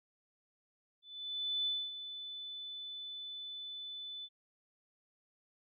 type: tone with ADSR envelope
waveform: sine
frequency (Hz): 3500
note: A7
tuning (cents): -10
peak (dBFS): -31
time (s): 1.02-4.29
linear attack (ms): 640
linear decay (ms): 250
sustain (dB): -11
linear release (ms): 50
effects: none